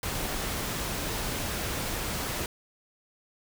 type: noise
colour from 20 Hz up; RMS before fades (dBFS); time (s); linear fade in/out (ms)
pink; -32; 0.03-2.46; 2
effects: none